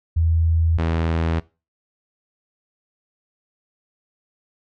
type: tone pair in turn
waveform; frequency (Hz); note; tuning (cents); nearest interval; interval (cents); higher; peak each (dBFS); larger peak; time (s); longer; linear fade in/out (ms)
sine / sawtooth; 82 / 82; E2 / E2; -9 / -9; unison; 0; neither; -15; neither; 0.16-0.78 / 0.78-1.4; neither; 10
effects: noise-tail reverb RT60 0.3 s tail -21 dB re dry + low-pass 3000 Hz 12 dB/octave